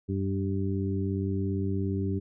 harmonic tone with a mistuned harmonic, 97.3 Hz, G2, 12 cents flat, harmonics 1 / 2 / 3 / 4, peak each -29 / -32 / -34 / -35 dBFS, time 0.08-2.2 s, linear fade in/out 20 ms, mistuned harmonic 1, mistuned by -32 cents, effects none

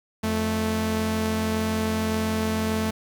sawtooth tone pair together, 87 / 219.2 Hz, F2 / A3, -6 / -6 cents, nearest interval octave + major third, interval 1600 cents, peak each -25 / -20 dBFS, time 0.23-2.91 s, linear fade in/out 10 ms, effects 8-bit

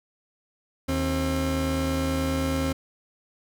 30% pulse tone pair together, 79 / 266.7 Hz, D#2 / C4, +27 / +33 cents, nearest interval octave + major sixth, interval 2106 cents, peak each -25 / -23 dBFS, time 0.88-2.73 s, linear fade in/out 10 ms, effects none

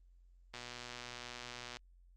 click train, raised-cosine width 0.2 ms, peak -28 dBFS, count 151, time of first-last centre 0.54-1.77 s, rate 122 Hz, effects added 44 Hz sine -60 dBFS peak until 2.16 s + Opus 24 kbps

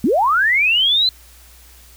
sine linear sweep, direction up, 190.4 to 4105 Hz, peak -12 dBFS, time 0.04-1.09 s, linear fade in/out 2 ms, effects added 60 Hz sine -45 dBFS peak until 1.96 s + white hiss -47 dBFS RMS until 1.96 s

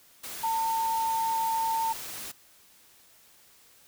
sine tone in noise, 902 Hz, A5, 43 cents sharp, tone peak -25 dBFS, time 0.43-1.93 s, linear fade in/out 10 ms, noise white, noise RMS -39 dBFS, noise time 0.23-2.32 s, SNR +11 dB, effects white hiss -58 dBFS RMS until 3.87 s

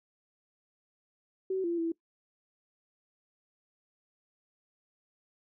sine tone with pitch steps, 378.8 / 341.5 / 331.1 Hz, F#4 / F4 / E4, +41 / -39 / +8 cents, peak -28 dBFS, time 1.5-1.92 s, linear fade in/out 5 ms, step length 140 ms, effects noise-tail reverb RT60 0.1 s tail -21 dB re dry

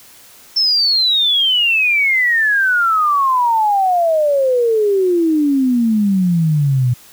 sine exponential sweep, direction down, 5370 to 120 Hz, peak -11 dBFS, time 0.56-6.94 s, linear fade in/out 10 ms, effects white hiss -43 dBFS RMS until 7.12 s

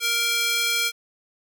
square tone with high-pass filter, 467.1 Hz, A#4, 3 cents sharp, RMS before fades -23 dBFS, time 0-0.92 s, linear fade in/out 50 ms, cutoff 2400 Hz, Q 1.2, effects none

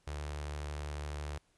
sawtooth tone with notch filter, 74 Hz, D2, 14 cents sharp, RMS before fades -40 dBFS, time 0.07-1.38 s, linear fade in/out 5 ms, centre 220 Hz, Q 0.89, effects pink hiss -72 dBFS RMS until 1.57 s + resampled to 24000 Hz

